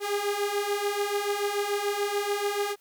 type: beating tone pair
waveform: sawtooth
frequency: 403.4 / 410.3 Hz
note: G4 / G#4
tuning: +50 / -21 cents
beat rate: 6.9 Hz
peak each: -27 / -24 dBFS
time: 0-2.76 s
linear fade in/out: 50 ms
effects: white hiss -64 dBFS RMS until 2.8 s